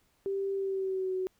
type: tone with pitch glide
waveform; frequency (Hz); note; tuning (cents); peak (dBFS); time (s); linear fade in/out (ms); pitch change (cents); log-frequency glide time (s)
sine; 392 to 373; G4 to F#4; 0 to +14; -29; 0.26-1.27; 0; -86; 0.54-1.14
effects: pink hiss -70 dBFS RMS until 1.39 s